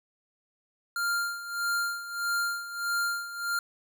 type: tone with tremolo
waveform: square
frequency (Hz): 1396.9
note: F6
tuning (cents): 0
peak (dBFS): -26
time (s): 0.96-3.59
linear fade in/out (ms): 2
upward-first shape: sine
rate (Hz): 1.6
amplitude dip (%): 75
effects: none